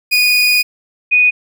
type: tone pair in turn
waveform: 30% pulse / sine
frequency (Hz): 2469 / 2479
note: D#7 / D#7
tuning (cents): -14 / -7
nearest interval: unison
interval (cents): 7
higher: second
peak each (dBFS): -7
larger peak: neither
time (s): 0.11-0.63 / 1.11-1.31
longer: first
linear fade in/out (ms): 20
effects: none